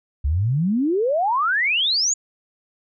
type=exponential sweep; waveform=sine; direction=up; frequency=65.41 to 7040 Hz; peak=-17 dBFS; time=0.24-2.14 s; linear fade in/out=10 ms; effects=none